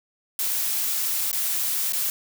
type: noise with dropouts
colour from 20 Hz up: blue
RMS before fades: -25 dBFS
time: 0.39-2.1 s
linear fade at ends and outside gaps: 1 ms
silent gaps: 1.315-1.329 / 1.923-1.932 s
effects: none